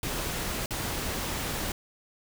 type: noise with dropouts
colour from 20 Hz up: pink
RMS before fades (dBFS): -32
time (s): 0.03-1.72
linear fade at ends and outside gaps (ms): 2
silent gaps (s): 0.66-0.707
effects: none